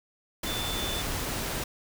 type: tone in noise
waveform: sine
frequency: 3520 Hz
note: A7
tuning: in tune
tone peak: -34 dBFS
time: 0.46-1.02 s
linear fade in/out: 5 ms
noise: pink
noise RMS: -32 dBFS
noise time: 0.43-1.64 s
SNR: -5 dB
effects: none